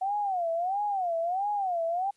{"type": "tone with vibrato", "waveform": "sine", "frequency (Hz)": 741, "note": "F#5", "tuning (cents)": 2, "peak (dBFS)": -26, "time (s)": [0.01, 2.11], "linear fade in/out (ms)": 10, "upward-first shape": "sine", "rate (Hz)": 1.5, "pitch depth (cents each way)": 200, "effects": ["white hiss -69 dBFS RMS until 2.16 s", "resampled to 24000 Hz"]}